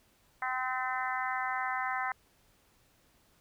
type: harmonic tone with a mistuned harmonic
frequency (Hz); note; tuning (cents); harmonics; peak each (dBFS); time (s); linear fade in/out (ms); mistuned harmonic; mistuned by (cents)
256.9; C4; -32; 3 / 4 / 5 / 6 / 7 / 8; -36 / -37 / -38 / -39 / -39 / -40; 0.42-2.12; 2; 8; -17
effects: pink hiss -67 dBFS RMS until 3.4 s